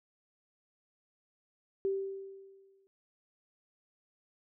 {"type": "tone with exponential decay", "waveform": "sine", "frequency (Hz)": 389.3, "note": "G4", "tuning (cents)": -12, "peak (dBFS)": -27, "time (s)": [1.85, 2.87], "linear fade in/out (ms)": 0, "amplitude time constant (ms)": 220, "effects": []}